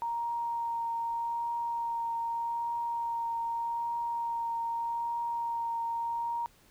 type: tone with vibrato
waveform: sine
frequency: 932.3 Hz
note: A#5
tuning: in tune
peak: -30 dBFS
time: 0.02-6.46 s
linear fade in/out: 0 ms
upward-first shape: triangle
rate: 0.82 Hz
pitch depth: 13 cents each way
effects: pink hiss -62 dBFS RMS until 6.7 s